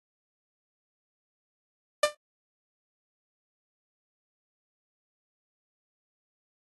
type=tone with exponential decay; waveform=sawtooth; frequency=596 Hz; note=D5; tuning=25 cents sharp; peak=-12 dBFS; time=2.03-2.15 s; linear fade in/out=5 ms; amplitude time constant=24 ms; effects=AAC 32 kbps